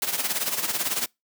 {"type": "noise with tremolo", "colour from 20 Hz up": "white", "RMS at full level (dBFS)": -24, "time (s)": [0.02, 1.06], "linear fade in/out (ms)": 2, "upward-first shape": "sine", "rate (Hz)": 18, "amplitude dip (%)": 70, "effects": ["noise-tail reverb RT60 0.2 s tail -26 dB re dry", "high-pass 150 Hz 12 dB/octave"]}